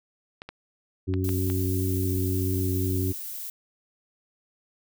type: clicks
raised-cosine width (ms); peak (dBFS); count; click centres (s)
0.3; -22; 5; 0.419 / 0.49 / 1.139 / 1.291 / 1.5
type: harmonic tone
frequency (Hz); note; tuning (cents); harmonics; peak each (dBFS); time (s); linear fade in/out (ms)
93.4; F#2; +17; 1 / 2 / 3 / 4; -25 / -36 / -30 / -32; 1.07-3.13; 20
type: noise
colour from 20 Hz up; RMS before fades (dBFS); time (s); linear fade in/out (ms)
violet; -36; 1.24-3.5; 2
effects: none